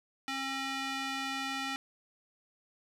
square tone with band-pass filter, 269.4 Hz, C#4, 49 cents flat, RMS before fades -36 dBFS, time 0.28-1.76 s, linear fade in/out 0 ms, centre 2600 Hz, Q 0.83, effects 10-bit

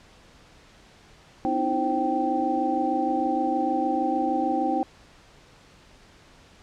sine tone cluster, 254.5 / 305 / 331.5 / 527 / 778 Hz, C4 / D#4 / E4 / C5 / G5, -48 / -34 / +10 / +12 / -13 cents, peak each -30 / -28 / -30 / -32 / -25 dBFS, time 1.45-4.83 s, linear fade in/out 0 ms, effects pink hiss -53 dBFS RMS until 6.62 s + low-pass 6000 Hz 12 dB/octave

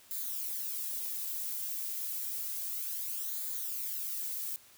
violet noise with flanger, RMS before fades -37 dBFS, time 0.11-4.56 s, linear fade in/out 0 ms, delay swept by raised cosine 0.35 to 2.75 ms, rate 0.3 Hz, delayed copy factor -0.65, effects white hiss -59 dBFS RMS until 4.77 s

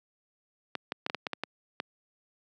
clicks, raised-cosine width 0.3 ms, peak -15 dBFS, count 9, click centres 0.753 / 0.921 / 1.064 / 1.099 / 1.147 / 1.268 / 1.333 / 1.436 / 1.801 s, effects high-pass 200 Hz 12 dB/octave

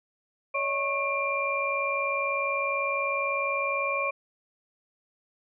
sine tone cluster, 559 / 619 / 1095 / 2379 Hz, C#5 / D#5 / C#6 / D7, +14 / -9 / -22 / +22 cents, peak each -31 / -37 / -30 / -29 dBFS, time 0.54-4.11 s, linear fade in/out 10 ms, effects none

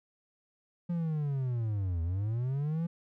triangle linear two-way sweep, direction down then up, 175.8 to 80.6 to 171.5 Hz, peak -27 dBFS, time 0.89-2.87 s, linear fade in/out 10 ms, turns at 2.02 s, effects none

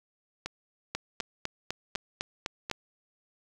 two click trains, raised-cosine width 0.2 ms, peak -14 / -17 dBFS, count 8 / 4, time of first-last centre 0.95-2.713 / 0.46-2.699 s, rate 3.97 / 1.34 Hz, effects 9-bit

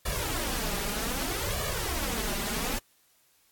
pink noise with flanger, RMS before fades -31 dBFS, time 0.05-2.79 s, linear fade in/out 10 ms, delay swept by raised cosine 1.7 to 5 ms, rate 0.64 Hz, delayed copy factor +0.8, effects white hiss -65 dBFS RMS until 3.51 s + AAC 64 kbps

